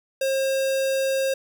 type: tone with notch filter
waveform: square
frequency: 536 Hz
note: C5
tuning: 42 cents sharp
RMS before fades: -23 dBFS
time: 0.21-1.34 s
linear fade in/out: 5 ms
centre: 1300 Hz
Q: 1.8
effects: none